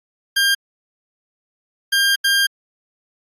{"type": "tone bursts at uneven times", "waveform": "20% pulse", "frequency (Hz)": 1601, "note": "G6", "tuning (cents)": 36, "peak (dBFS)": -9, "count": 3, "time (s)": [[0.36, 0.55], [1.92, 2.16], [2.24, 2.47]], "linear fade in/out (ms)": 10, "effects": ["AAC 48 kbps"]}